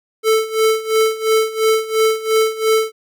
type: tone with tremolo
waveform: square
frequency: 440.4 Hz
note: A4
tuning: 2 cents sharp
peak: -11 dBFS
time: 0.23-2.92 s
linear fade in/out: 50 ms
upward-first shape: sine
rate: 2.9 Hz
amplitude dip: 85%
effects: none